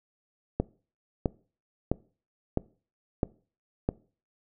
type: click train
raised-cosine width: 2 ms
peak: -11 dBFS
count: 6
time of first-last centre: 0.6-3.889 s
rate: 1.52 Hz
effects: noise-tail reverb RT60 0.4 s tail -22 dB re dry